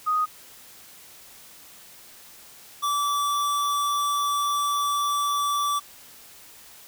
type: tone pair in turn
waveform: sine / square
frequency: 1244.5 / 1157.4 Hz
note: D#6 / D6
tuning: 0 / -26 cents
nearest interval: minor second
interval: 126 cents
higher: first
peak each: -20 / -23 dBFS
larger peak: first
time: 0.06-0.26 / 2.82-5.8 s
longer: second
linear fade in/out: 20 ms
effects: white hiss -48 dBFS RMS until 6.87 s